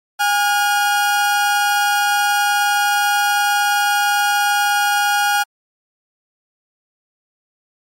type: tone pair together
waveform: 40% pulse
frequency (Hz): 819 / 1428.5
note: G#5 / F6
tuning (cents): -24 / +39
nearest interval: minor seventh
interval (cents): 963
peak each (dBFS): -15 / -17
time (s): 0.19-5.44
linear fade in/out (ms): 20
effects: MP3 64 kbps